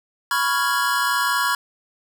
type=chord; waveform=square; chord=C# dominant seventh; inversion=third; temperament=equal; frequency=987.8 / 1108.7 / 1396.9 / 1661.2 Hz; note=B5 / C#6 / E#6 / G#6; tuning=0 / 0 / 0 / 0 cents; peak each=-25 dBFS; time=0.31-1.55 s; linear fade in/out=2 ms; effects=none